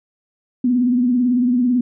sine tone with vibrato, 246.9 Hz, B3, in tune, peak -13 dBFS, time 0.64-1.81 s, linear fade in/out 5 ms, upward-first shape triangle, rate 18 Hz, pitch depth 85 cents each way, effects none

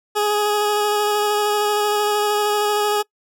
20% pulse tone with vibrato, 417.2 Hz, G#4, 8 cents sharp, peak -12 dBFS, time 0.15-3.03 s, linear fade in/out 20 ms, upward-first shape square, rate 13 Hz, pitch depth 11 cents each way, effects noise-tail reverb RT60 0.1 s tail -24 dB re dry

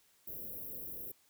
white band-stop noise, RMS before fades -44 dBFS, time 0.27-1.12 s, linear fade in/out 5 ms, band 590 to 12000 Hz, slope 48 dB/octave, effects white hiss -69 dBFS RMS until 1.29 s

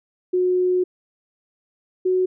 sine tone pair in turn, 364.2 / 369.5 Hz, F#4 / F#4, -27 / -2 cents, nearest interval unison, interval 25 cents, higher second, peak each -16 dBFS, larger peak neither, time 0.33-0.84 / 2.05-2.26 s, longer first, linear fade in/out 10 ms, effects none

